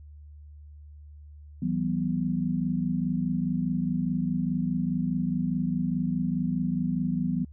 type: chord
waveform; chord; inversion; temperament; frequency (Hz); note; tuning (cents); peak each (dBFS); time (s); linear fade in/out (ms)
sine; E suspended second; none; equal with one note detuned; 164.81 / 189.65 / 246.9; E3 / F#3 / B3; 0 / +43 / 0; -29; 1.62-7.45; 5
effects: added 74 Hz sine -44 dBFS peak until 7.52 s